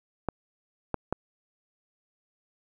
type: clicks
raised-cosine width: 1 ms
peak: -13 dBFS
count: 3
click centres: 0.287 / 0.943 / 1.126 s
effects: 9-bit